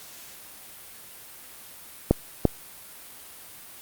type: clicks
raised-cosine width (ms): 2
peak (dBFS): -3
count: 2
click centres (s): 2.11 / 2.453
effects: white hiss -45 dBFS RMS until 3.81 s + Opus 48 kbps